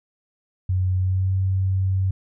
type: tone with pitch glide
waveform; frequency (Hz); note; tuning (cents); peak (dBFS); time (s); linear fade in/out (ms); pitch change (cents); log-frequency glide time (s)
sine; 92.5 to 94.99; F#2 to F#2; 0 to +46; -18; 0.69-2.11; 5; +46; 0.97-1.33
effects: none